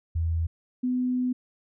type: tone pair in turn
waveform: sine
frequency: 82.41 / 251.1 Hz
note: E2 / B3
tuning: 0 / +29 cents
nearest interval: octave + perfect fifth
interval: 1929 cents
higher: second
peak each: -23 dBFS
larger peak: neither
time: 0.15-0.47 / 0.83-1.33 s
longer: second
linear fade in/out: 10 ms
effects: none